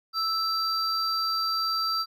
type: tone pair together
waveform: triangle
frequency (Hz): 1318.5 / 4699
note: E6 / D8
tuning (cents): 0 / 0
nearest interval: octave + minor seventh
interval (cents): 2200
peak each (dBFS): -26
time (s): 0.13-2.06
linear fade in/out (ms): 50
effects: none